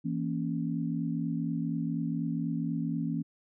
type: chord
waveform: sine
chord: A# diminished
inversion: second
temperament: equal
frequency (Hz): 164.81 / 233.1 / 277.2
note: E3 / A#3 / C#4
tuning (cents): 0 / 0 / 0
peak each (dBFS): -32 / -34 / -34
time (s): 0.04-3.23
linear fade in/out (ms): 20
effects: none